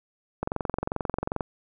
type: click train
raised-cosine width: 1 ms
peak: -13 dBFS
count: 23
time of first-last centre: 0.43-1.408 s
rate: 22.5 Hz
effects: none